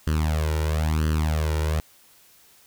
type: tone with flanger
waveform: sawtooth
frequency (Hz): 77.78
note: D#2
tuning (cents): 0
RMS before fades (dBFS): -23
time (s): 0.07-1.8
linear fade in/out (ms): 0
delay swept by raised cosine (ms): 0.65 to 2.15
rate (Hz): 1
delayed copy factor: +1
effects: white hiss -55 dBFS RMS until 2.66 s